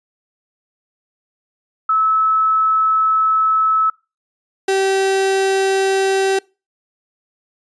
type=tone pair in turn; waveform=sine / 35% pulse; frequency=1300 / 386.5 Hz; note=E6 / G4; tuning=-24 / -24 cents; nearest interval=octave + major sixth; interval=2100 cents; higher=first; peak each=-12 dBFS; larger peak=neither; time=1.89-3.9 / 4.68-6.39 s; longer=first; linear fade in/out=5 ms; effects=noise-tail reverb RT60 0.3 s tail -25 dB re dry + resampled to 22050 Hz